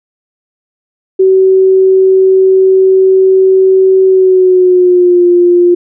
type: tone with pitch glide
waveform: sine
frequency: 379.3 to 351.9 Hz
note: F#4 to F4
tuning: +43 to +13 cents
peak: -3 dBFS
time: 1.19-5.75 s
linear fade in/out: 10 ms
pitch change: -130 cents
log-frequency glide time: 4.05-5.26 s
effects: none

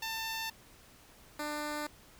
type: tone pair in turn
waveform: 10% pulse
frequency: 894 / 298.3 Hz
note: A5 / D4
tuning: +27 / +27 cents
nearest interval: octave + perfect fifth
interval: 1900 cents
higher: first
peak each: -27 dBFS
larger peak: neither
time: 0.02-0.5 / 1.39-1.87 s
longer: neither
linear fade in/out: 5 ms
effects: pink hiss -58 dBFS RMS until 2.19 s

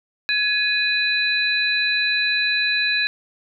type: tone cluster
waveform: sine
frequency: 1688 / 2494 / 3984 Hz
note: G#6 / D#7 / B7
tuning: +28 / +3 / +14 cents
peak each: -22 dBFS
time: 0.29-3.07 s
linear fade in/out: 0 ms
effects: none

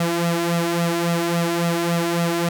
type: tone with flanger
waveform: sawtooth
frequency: 170 Hz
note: F3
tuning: 46 cents flat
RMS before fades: -21 dBFS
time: 0-2.49 s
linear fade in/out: 5 ms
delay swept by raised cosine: 1.5 to 2.9 ms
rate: 3.6 Hz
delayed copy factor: +0.7
effects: none

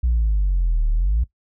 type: exponential two-way sweep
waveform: sine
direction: down then up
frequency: 61.74 to 36.67 to 61.74 Hz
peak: -14 dBFS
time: 0.03-1.24 s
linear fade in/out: 10 ms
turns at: 0.9 s
effects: noise-tail reverb RT60 0.1 s tail -17 dB re dry + tanh soft clip ceiling -13 dBFS

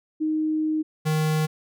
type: tone pair in turn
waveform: sine / square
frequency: 311.1 / 155.55 Hz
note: D#4 / D#3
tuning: 0 / 0 cents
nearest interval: octave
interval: 1200 cents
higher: first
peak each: -21 dBFS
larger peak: neither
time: 0.2-0.83 / 1.05-1.47 s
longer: first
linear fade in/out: 20 ms
effects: none

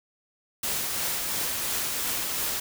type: noise with tremolo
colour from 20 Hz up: white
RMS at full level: -28 dBFS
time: 0.63-2.6 s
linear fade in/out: 5 ms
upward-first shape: triangle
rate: 2.9 Hz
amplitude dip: 25%
effects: none

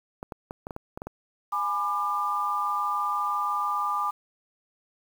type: clicks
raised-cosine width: 1 ms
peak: -21 dBFS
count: 9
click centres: 0.229 / 0.322 / 0.509 / 0.669 / 0.708 / 0.764 / 0.975 / 1.019 / 1.07 s
type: chord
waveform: sine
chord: G# diminished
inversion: none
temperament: just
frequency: 830.6 / 996.7 / 1196.1 Hz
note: G#5 / B5 / D6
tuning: 0 / +16 / +31 cents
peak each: -32 / -32 / -26 dBFS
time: 1.52-4.11 s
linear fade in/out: 10 ms
effects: 8-bit

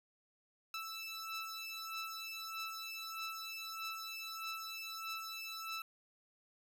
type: beating tone pair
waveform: 15% pulse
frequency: 1318.5 / 1320.1 Hz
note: E6 / E6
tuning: 0 / +2 cents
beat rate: 1.6 Hz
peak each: -39 / -39 dBFS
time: 0.74-5.82 s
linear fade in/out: 2 ms
effects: none

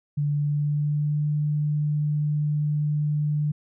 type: tone with pitch glide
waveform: sine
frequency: 146 to 149.15 Hz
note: D3 to D3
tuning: -10 to +27 cents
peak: -21 dBFS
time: 0.17-3.52 s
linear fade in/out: 10 ms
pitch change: +37 cents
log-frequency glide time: 0.31-1.27 s
effects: none

